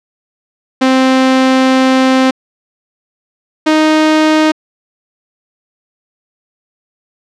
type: tone pair in turn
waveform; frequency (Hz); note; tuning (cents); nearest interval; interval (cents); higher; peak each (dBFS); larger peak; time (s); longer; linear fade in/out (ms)
sawtooth; 261.4 / 310.9; C4 / D#4; -1 / -1; minor third; 300; second; -3; neither; 0.81-2.31 / 3.66-4.52; first; 10
effects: low-pass 5000 Hz 12 dB/octave